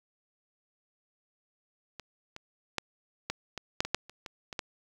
clicks, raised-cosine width 0.2 ms, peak -24 / -25 / -12 / -14 / -19 / -8 / -18 / -8 / -30 / -23 / -22 / -15 dBFS, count 12, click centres 1.997 / 2.364 / 2.783 / 3.3 / 3.577 / 3.805 / 3.85 / 3.946 / 4.096 / 4.262 / 4.528 / 4.592 s, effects 8-bit

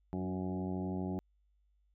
harmonic tone with a mistuned harmonic, 92.5 Hz, F#2, in tune, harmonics 1 / 2 / 3 / 4 / 5 / 6 / 7 / 8 / 9, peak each -42 / -37 / -41 / -43 / -54 / -53 / -50 / -51 / -51 dBFS, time 0.13-1.19 s, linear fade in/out 0 ms, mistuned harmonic 3, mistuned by +21 cents, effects added 50 Hz sine -69 dBFS peak until 1.94 s

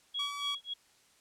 sine tone with tremolo, 3322 Hz, G#7, in tune, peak -31 dBFS, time 0.14-0.74 s, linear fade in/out 10 ms, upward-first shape sine, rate 3.6 Hz, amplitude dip 100%
sawtooth tone, 1144 Hz, D6, 46 cents flat, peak -34 dBFS, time 0.19-0.55 s, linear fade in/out 5 ms
effects white hiss -65 dBFS RMS until 1.2 s + low-pass 9000 Hz 12 dB/octave

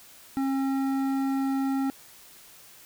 sine tone with hard clipping, 270.1 Hz, C#4, 45 cents flat, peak -26 dBFS, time 0.37-1.9 s, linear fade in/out 0 ms, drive 11 dB, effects white hiss -51 dBFS RMS until 2.85 s

